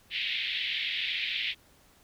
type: band-pass noise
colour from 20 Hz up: white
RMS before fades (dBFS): -32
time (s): 0.1-1.55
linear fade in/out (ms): 50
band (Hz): 2000 to 3700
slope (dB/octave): 48
effects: pink hiss -61 dBFS RMS until 2.03 s